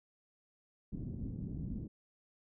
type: low-pass noise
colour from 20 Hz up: white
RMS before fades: -41 dBFS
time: 0.92-1.88 s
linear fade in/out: 10 ms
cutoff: 240 Hz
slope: 24 dB/octave
effects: none